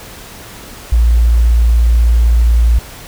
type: tone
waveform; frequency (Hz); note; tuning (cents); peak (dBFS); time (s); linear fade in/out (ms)
sine; 57.9; A#1; -11; -6; 0.92-2.79; 5
effects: pink hiss -33 dBFS RMS until 3.07 s